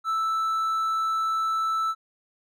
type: tone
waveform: triangle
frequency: 1318.5 Hz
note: E6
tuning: in tune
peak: -21 dBFS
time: 0.04-1.95 s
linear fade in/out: 50 ms
effects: none